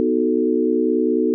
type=chord; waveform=sine; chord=B dominant seventh; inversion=none; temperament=equal; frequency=246.9 / 311.1 / 370 / 440 Hz; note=B3 / D#4 / F#4 / A4; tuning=0 / 0 / 0 / 0 cents; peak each=-21 dBFS; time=0-1.34 s; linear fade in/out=0 ms; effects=none